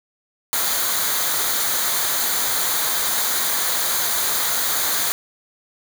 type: noise with comb filter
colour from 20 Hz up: white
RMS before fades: -21 dBFS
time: 0.53-5.12 s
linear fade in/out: 0 ms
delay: 0.37 ms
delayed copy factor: -0.6
effects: none